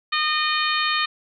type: harmonic tone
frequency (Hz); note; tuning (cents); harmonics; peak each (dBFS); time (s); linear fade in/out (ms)
612; D#5; -29; 2 / 3 / 4 / 5 / 6 / 7; -24 / -26 / -27 / -28 / -29 / -29; 0.12-1.06; 10
effects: none